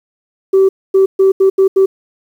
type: tone bursts at uneven times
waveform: sine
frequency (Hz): 384.9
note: G4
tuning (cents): -32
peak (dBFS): -4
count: 6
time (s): 0.53-0.69 / 0.94-1.06 / 1.19-1.32 / 1.4-1.5 / 1.58-1.68 / 1.76-1.86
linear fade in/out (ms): 10
effects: tanh soft clip ceiling -3 dBFS + 7-bit